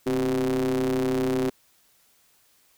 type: ring-modulated tone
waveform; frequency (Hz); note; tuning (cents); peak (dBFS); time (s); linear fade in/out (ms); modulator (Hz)
square; 61.74; B1; 0; -20; 0.06-1.5; 10; 325
effects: white hiss -62 dBFS RMS until 2.77 s